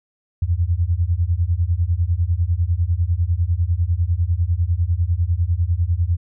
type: beating tone pair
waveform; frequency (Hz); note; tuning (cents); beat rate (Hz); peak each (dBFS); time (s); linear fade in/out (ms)
sine; 81.5 / 91.5; E2 / F#2; -19 / -19; 10; -19; 0.42-6.17; 5
effects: none